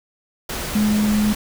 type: tone in noise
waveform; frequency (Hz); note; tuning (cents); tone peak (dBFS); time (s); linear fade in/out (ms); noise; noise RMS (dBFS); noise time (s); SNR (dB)
sine; 211.1; G#3; +29; -15; 0.75-1.33; 5; pink; -27; 0.49-1.35; +9
effects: none